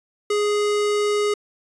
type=tone; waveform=square; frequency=415.3 Hz; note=G#4; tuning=in tune; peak=-19 dBFS; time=0.3-1.34 s; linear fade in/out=5 ms; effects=resampled to 22050 Hz